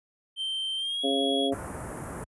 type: tone with pitch glide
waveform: triangle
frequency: 3126 to 3331 Hz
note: G7 to G#7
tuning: -6 to +4 cents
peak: -27 dBFS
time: 0.36-1.51 s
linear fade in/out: 50 ms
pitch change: +110 cents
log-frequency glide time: 0.76-1.03 s
type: harmonic tone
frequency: 137.1 Hz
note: C#3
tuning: 19 cents flat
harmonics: 2 / 3 / 4 / 5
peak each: -28 / -30 / -31 / -32 dBFS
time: 1.03-1.55 s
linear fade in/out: 20 ms
type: band-stop noise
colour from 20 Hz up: pink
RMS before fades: -36 dBFS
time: 1.52-2.24 s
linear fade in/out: 2 ms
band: 1600 to 10000 Hz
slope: 24 dB/octave
effects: high-pass 60 Hz 12 dB/octave + resampled to 24000 Hz